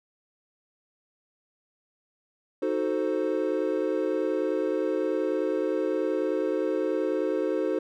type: chord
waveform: triangle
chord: D# diminished seventh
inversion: none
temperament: equal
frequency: 311.1 / 370 / 440 / 523.3 Hz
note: D#4 / F#4 / A4 / C5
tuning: 0 / 0 / 0 / 0 cents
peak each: -28 dBFS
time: 2.62-7.79 s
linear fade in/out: 5 ms
effects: none